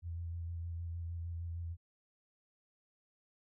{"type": "tone with vibrato", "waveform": "sine", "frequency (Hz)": 84.6, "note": "E2", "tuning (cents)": 45, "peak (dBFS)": -38, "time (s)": [0.02, 1.77], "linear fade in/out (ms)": 50, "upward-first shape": "square", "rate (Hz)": 6.5, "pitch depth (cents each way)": 19, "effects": []}